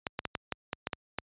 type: clicks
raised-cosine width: 0.3 ms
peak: -15 dBFS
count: 9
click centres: 0.068 / 0.191 / 0.253 / 0.352 / 0.523 / 0.731 / 0.871 / 0.932 / 1.186 s
effects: high-pass 60 Hz 12 dB/octave + resampled to 8000 Hz